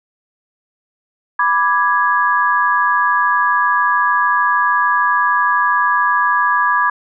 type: chord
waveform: sine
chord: G# diminished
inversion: first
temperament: equal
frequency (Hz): 987.8 / 1174.7 / 1661.2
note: B5 / D6 / G#6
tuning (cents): 0 / 0 / 0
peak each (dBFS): -16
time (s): 1.39-6.9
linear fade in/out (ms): 5
effects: none